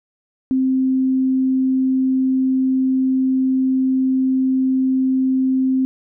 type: tone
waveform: sine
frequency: 261.6 Hz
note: C4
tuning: in tune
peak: -14 dBFS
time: 0.51-5.85 s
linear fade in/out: 0 ms
effects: none